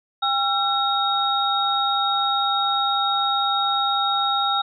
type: tone cluster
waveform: sine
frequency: 802 / 1351 / 3751 Hz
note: G5 / E6 / A#7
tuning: +39 / +42 / +10 cents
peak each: -23 dBFS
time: 0.22-4.62 s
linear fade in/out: 10 ms
effects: none